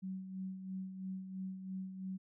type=tone with tremolo; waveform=sine; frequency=188.8 Hz; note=F#3; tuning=35 cents sharp; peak=-38 dBFS; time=0.02-2.18 s; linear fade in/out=20 ms; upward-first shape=sine; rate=3 Hz; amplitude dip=55%; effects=none